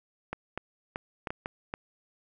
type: clicks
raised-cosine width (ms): 0.5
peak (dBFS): -18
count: 7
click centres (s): 0.33 / 0.576 / 0.959 / 1.272 / 1.305 / 1.459 / 1.739
effects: none